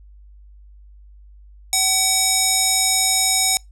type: tone with band-pass filter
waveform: square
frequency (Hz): 758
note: F#5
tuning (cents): +42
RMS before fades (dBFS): -18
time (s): 1.73-3.57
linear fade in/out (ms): 0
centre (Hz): 7600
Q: 2
effects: noise-tail reverb RT60 0.2 s tail -26 dB re dry + added 50 Hz sine -42 dBFS peak until 3.71 s